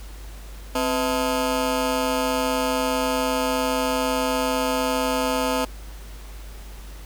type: ring-modulated tone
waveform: 20% pulse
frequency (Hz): 382.4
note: G4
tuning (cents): -43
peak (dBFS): -13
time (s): 0.75-5.65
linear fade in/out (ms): 5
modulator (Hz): 120
effects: added 50 Hz sine -36 dBFS peak until 7.05 s + pink hiss -46 dBFS RMS until 7.05 s